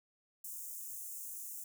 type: high-pass noise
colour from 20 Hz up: white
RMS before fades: -45 dBFS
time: 0.44-1.64 s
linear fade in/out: 5 ms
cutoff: 6500 Hz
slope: 48 dB/octave
effects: none